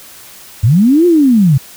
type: linear two-way sweep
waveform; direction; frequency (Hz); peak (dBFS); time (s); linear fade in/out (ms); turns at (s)
sine; up then down; 93.8 to 360 to 123.6; -5; 0.63-1.58; 10; 1.06
effects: white hiss -36 dBFS RMS until 1.76 s